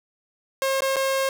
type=tone with dropouts; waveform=sawtooth; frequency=537 Hz; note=C5; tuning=45 cents sharp; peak=-17 dBFS; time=0.62-1.29 s; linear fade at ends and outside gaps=1 ms; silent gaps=0.806-0.82 / 0.96-0.966 s; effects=none